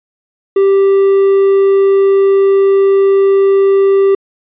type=tone; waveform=triangle; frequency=392 Hz; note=G4; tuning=in tune; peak=-4 dBFS; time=0.56-4.15 s; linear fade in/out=5 ms; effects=resampled to 8000 Hz